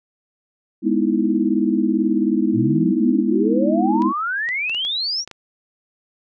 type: chord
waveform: sine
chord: E major seventh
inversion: first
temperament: equal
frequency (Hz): 207.7 / 246.9 / 311.1 / 329.6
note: G#3 / B3 / D#4 / E4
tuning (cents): 0 / 0 / 0 / 0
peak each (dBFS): -21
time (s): 0.82-4.13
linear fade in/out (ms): 50
type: exponential sweep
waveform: sine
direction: up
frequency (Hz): 110 to 5890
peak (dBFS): -20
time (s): 2.53-5.25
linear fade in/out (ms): 50
type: clicks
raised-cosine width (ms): 0.2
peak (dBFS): -19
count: 7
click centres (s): 4.021 / 4.489 / 4.696 / 4.747 / 4.85 / 5.276 / 5.313
effects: none